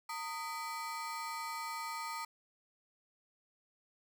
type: ring-modulated tone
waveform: 35% pulse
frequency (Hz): 1079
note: C#6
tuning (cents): -47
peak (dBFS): -34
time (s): 0.09-2.25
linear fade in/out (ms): 5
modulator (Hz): 165
effects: none